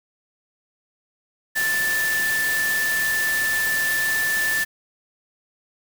sine tone in noise, 1760 Hz, A6, in tune, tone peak -20 dBFS, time 1.55-4.65 s, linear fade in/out 20 ms, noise white, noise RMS -28 dBFS, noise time 1.55-4.65 s, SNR +5 dB, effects none

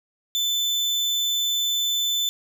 35% pulse tone, 3520 Hz, A7, in tune, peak -19 dBFS, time 0.35-2.29 s, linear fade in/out 0 ms, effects none

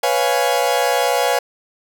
40% pulse chord, C# dominant seventh, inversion third, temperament equal, 493.9 / 554.4 / 698.5 / 830.6 Hz, B4 / C#5 / E#5 / G#5, 0 / 0 / 0 / 0 cents, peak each -20 dBFS, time 0.03-1.39 s, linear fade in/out 5 ms, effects none

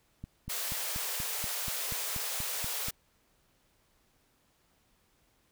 click train, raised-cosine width 5 ms, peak -28 dBFS, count 12, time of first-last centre 0.24-2.884 s, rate 4.16 Hz
white high-pass noise, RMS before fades -35 dBFS, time 0.49-2.91 s, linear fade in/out 10 ms, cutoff 400 Hz, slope 96 dB/octave
effects pink hiss -70 dBFS RMS until 5.51 s

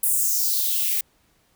violet noise with high-pass filter sweep, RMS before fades -22 dBFS, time 0.03-1.01 s, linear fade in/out 5 ms, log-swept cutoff 10000 to 2000 Hz, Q 3, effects pink hiss -63 dBFS RMS until 1.55 s

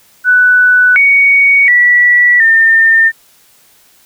sine tone with pitch steps, 1489 / 2237 / 1949 / 1808 Hz, F#6 / C#7 / B6 / A6, +11 / +15 / -23 / +47 cents, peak -4 dBFS, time 0.24-3.12 s, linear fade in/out 50 ms, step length 720 ms, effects white hiss -47 dBFS RMS until 4.05 s

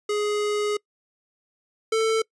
square tone pair in turn, 417 / 444.4 Hz, G#4 / A4, +7 / +17 cents, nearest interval minor second, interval 110 cents, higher second, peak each -23 / -20 dBFS, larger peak second, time 0.09-0.77 / 1.92-2.22 s, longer first, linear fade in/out 5 ms, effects noise-tail reverb RT60 0.1 s tail -25 dB re dry + resampled to 22050 Hz

